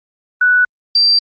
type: tone pair in turn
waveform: sine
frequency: 1480 / 4699 Hz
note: F#6 / D8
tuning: 0 / 0 cents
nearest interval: octave + minor sixth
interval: 2000 cents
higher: second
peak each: -8 dBFS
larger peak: neither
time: 0.41-0.65 / 0.95-1.19 s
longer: neither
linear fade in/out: 5 ms
effects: Opus 32 kbps